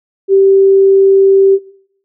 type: tone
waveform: sine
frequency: 389.3 Hz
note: G4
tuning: 12 cents flat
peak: -4 dBFS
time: 0.28-1.59 s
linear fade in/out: 50 ms
effects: noise-tail reverb RT60 0.7 s tail -19 dB re dry